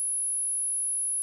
sine tone, 10548 Hz, E9, in tune, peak -26 dBFS, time 0-1.22 s, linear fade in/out 0 ms, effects 10-bit

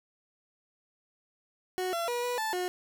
30% pulse tone with pitch steps, 368.4 / 678 / 483 / 489.5 / 878 / 361.6 Hz, F#4 / E5 / B4 / B4 / A5 / F#4, -7 / +49 / -39 / -15 / -4 / -40 cents, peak -27 dBFS, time 1.78-2.68 s, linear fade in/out 0 ms, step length 150 ms, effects none

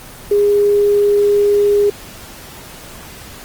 sine tone with quantisation, 409.5 Hz, G#4, 24 cents flat, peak -9 dBFS, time 0.31-1.9 s, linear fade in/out 5 ms, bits 6, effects pink hiss -35 dBFS RMS until 3.44 s + Opus 24 kbps

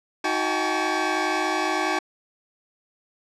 25% pulse tone cluster, 315 / 367.8 / 787 / 857 / 1132 Hz, D#4 / F#4 / G5 / A5 / C#6, +21 / -10 / +7 / -46 / +36 cents, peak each -25 dBFS, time 0.24-1.99 s, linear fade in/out 5 ms, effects low-pass 6000 Hz 12 dB/octave

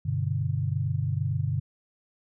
sine chord, G major, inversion none, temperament equal with one note detuned, 98 / 124.62 / 146.83 Hz, G2 / B2 / D3, 0 / +16 / 0 cents, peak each -29 dBFS, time 0.05-1.6 s, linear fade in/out 10 ms, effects none

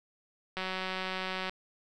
click train, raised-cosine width 0.3 ms, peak -19 dBFS, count 174, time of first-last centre 0.57-1.495 s, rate 187 Hz, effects none

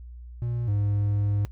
triangle tone pair in turn, 119.3 / 102.27 Hz, A#2 / G#2, +41 / -26 cents, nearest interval minor third, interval 267 cents, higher first, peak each -24 / -20 dBFS, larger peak second, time 0.42-0.68 / 0.68-1.45 s, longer second, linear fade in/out 0 ms, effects noise-tail reverb RT60 0.1 s tail -20 dB re dry + added 60 Hz sine -39 dBFS peak until 1.51 s

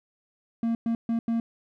triangle tone bursts at uneven times, 230 Hz, A#3, 23 cents flat, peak -21 dBFS, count 4, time 0.63-0.75 / 0.86-0.95 / 1.09-1.19 / 1.28-1.4 s, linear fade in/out 2 ms, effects none

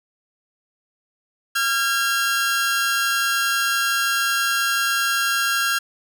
sawtooth tone pair together, 1376.4 / 1626 Hz, F6 / G#6, -26 / -37 cents, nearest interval minor third, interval 289 cents, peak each -18 dBFS, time 1.55-5.79 s, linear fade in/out 10 ms, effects none

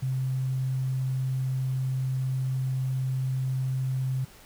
sine tone with quantisation, 130.81 Hz, C3, in tune, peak -25 dBFS, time 0.02-4.25 s, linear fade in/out 10 ms, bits 9, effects pink hiss -52 dBFS RMS until 4.45 s

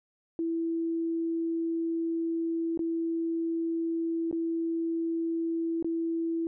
sine tone with dropouts, 330.7 Hz, E4, 6 cents sharp, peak -27 dBFS, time 0.39-6.47 s, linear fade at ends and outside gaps 1 ms, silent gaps 2.775-2.792 / 4.313-4.327 / 5.826-5.845 s, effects none

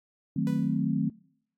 sine chord, D# diminished seventh, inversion none, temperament equal, 155.56 / 185 / 220 / 261.6 Hz, D#3 / F#3 / A3 / C4, 0 / 0 / 0 / 0 cents, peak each -30 / -30 / -30 / -30 dBFS, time 0.36-1.1 s, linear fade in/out 5 ms
sawtooth tone with exponential decay, 493.9 Hz, B4, in tune, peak -34 dBFS, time 0.47-0.88 s, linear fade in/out 0 ms, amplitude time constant 87 ms
effects noise-tail reverb RT60 0.7 s tail -25 dB re dry + AAC 64 kbps

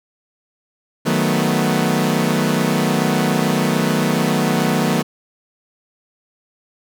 sawtooth chord, B dominant seventh, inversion first, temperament equal, 155.56 / 185 / 220 / 246.9 Hz, D#3 / F#3 / A3 / B3, 0 / 0 / 0 / 0 cents, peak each -17 dBFS, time 1.05-5.03 s, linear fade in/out 20 ms, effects none

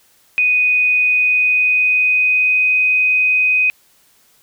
sine tone with pitch glide, 2489 to 2505 Hz, D#7 to D#7, 0 to +11 cents, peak -11 dBFS, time 0.38-3.7 s, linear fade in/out 0 ms, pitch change +11 cents, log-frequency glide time 1.01-2.75 s, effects white hiss -54 dBFS RMS until 4.42 s

